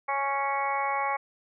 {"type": "harmonic tone", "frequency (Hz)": 277.2, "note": "C#4", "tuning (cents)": 0, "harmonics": [2, 3, 4, 5, 6, 7, 8], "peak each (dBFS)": [-36, -29, -30, -41, -44, -38, -34], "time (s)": [0.08, 1.17], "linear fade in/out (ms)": 10, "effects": []}